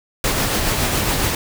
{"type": "noise with tremolo", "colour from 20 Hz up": "pink", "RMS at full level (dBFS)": -18, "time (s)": [0.24, 1.35], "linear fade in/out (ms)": 2, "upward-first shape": "sine", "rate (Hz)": 7.2, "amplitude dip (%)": 30, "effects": []}